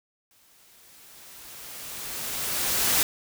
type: noise with exponential growth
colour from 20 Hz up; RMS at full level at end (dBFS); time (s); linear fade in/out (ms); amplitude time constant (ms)
white; -21; 0.31-3.03; 1; 590
effects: none